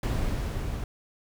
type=noise with level ramp; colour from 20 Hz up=brown; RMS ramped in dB=-26 to -33 dBFS; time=0.03-0.84 s; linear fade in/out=2 ms; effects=none